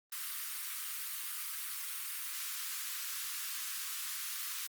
white high-pass noise, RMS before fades -40 dBFS, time 0.12-4.67 s, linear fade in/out 5 ms, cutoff 1100 Hz, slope 48 dB/octave, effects Opus 32 kbps

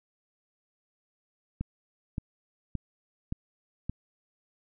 click train, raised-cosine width 5 ms, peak -19 dBFS, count 5, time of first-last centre 1.61-3.896 s, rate 1.75 Hz, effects none

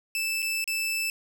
sawtooth tone with dropouts, 2637 Hz, E7, in tune, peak -23 dBFS, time 0.15-1.1 s, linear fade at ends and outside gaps 1 ms, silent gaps 0.421-0.426 / 0.642-0.676 s, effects none

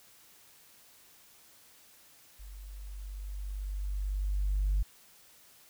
sine tone with level ramp, 49 Hz, G1, in tune, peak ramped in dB -44 to -23 dBFS, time 2.39-4.83 s, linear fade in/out 10 ms, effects tanh soft clip ceiling -22 dBFS + white hiss -59 dBFS RMS until 5.69 s

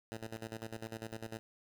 10% pulse tone with tremolo, 112.1 Hz, A2, 33 cents sharp, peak -32 dBFS, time 0.12-1.39 s, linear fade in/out 0 ms, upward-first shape square, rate 10 Hz, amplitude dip 80%, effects none

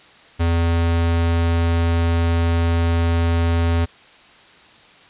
square tone, 84.1 Hz, E2, 35 cents sharp, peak -16 dBFS, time 0.39-3.86 s, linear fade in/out 20 ms, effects white hiss -47 dBFS RMS until 5.09 s + resampled to 8000 Hz

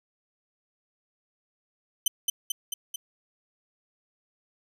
15% pulse tone with echo, 3060 Hz, G7, 42 cents flat, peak -12 dBFS, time 2.06-2.08 s, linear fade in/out 5 ms, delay 220 ms, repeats 4, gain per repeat -3 dB, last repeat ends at 2.96 s, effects none

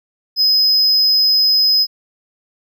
triangle tone, 5060 Hz, D#8, 28 cents sharp, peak -9 dBFS, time 0.36-1.87 s, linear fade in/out 50 ms, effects none

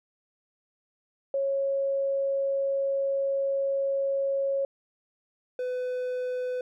sine / triangle tone pair in turn, 549 / 501.9 Hz, C#5 / B4, -17 / +28 cents, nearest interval major second, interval 155 cents, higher first, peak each -24 / -26 dBFS, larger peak first, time 1.34-4.65 / 5.59-6.61 s, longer first, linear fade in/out 2 ms, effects none

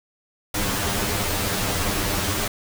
pink noise with comb filter, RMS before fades -24 dBFS, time 0.54-2.48 s, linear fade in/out 5 ms, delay 10 ms, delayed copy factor +0.85, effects none

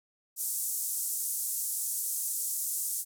white band-pass noise, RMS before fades -33 dBFS, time 0.36-3.05 s, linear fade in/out 50 ms, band 7200 to 13000 Hz, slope 24 dB/octave, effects none

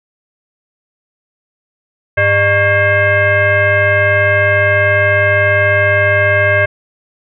sine tone with frequency modulation, 1108.7 Hz, C#6, in tune, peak -8 dBFS, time 2.17-6.66 s, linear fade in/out 10 ms, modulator 504 Hz, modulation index 2.1, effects none

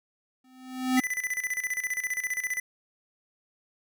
square tone with exponential growth, 257.1 Hz, C4, 30 cents flat, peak -19 dBFS, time 0.44-1 s, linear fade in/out 5 ms, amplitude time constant 120 ms
square tone with tremolo, 2000 Hz, B6, 21 cents sharp, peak -27 dBFS, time 0.97-2.6 s, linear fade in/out 5 ms, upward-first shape square, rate 15 Hz, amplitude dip 75%
effects none

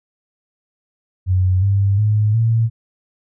sine tone with pitch steps, 92.5 / 99.14 / 106.25 / 113.88 Hz, F#2 / G2 / G#2 / A#2, 0 / +20 / +40 / -40 cents, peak -12 dBFS, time 1.26-2.7 s, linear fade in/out 50 ms, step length 360 ms, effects none

